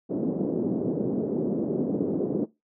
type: band-pass noise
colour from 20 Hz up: pink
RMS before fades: -27 dBFS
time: 0.09-2.46 s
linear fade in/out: 20 ms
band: 190 to 440 Hz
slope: 24 dB/octave
effects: noise-tail reverb RT60 0.2 s tail -20 dB re dry